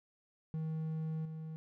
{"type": "tone with level steps", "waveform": "triangle", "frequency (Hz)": 158.6, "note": "D#3", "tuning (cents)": 33, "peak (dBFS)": [-33, -39], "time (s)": [0.54, 1.56], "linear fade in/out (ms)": 0, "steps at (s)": 1.25, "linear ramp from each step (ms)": 5, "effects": []}